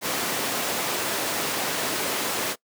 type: high-pass noise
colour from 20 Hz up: pink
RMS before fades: -27 dBFS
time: 0.01-2.56 s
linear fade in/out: 50 ms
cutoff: 290 Hz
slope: 12 dB/octave
effects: noise-tail reverb RT60 0.1 s tail -22 dB re dry